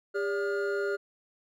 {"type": "tone cluster", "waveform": "triangle", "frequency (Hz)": [402.2, 576, 1422], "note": ["G4", "D5", "F6"], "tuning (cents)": [44, -34, 31], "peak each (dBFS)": [-27, -34, -33], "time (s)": [0.14, 0.97], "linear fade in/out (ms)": 20, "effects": []}